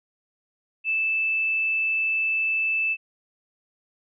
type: tone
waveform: sine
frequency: 2634 Hz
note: E7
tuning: 2 cents flat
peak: -21 dBFS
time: 0.84-2.97 s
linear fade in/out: 50 ms
effects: none